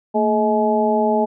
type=harmonic tone with a mistuned harmonic; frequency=212.1 Hz; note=G#3; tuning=37 cents sharp; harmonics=1 / 2 / 3 / 4; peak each=-20 / -20 / -20 / -20 dBFS; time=0.14-1.26 s; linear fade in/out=20 ms; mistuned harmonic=1; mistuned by=+110 cents; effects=none